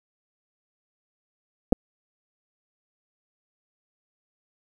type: clicks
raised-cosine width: 2 ms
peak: -6 dBFS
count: 2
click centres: 1.724 / 1.728 s
effects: 8-bit